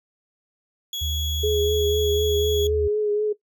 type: tone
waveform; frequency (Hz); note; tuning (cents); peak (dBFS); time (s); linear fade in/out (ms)
35% pulse; 3351; G#7; +15; -25; 0.93-2.67; 2
type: tone with pitch glide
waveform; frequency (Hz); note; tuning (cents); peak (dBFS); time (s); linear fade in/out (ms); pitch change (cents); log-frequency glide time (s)
sine; 76 to 76.53; D#2 to D#2; -40 to -28; -25; 1.01-2.88; 10; +12; 1.61-2.39
type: tone with vibrato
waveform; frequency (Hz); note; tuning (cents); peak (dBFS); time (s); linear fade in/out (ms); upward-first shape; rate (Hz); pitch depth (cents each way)
sine; 420; G#4; +19; -19; 1.43-3.33; 10; triangle; 4; 33
effects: noise-tail reverb RT60 0.1 s tail -17 dB re dry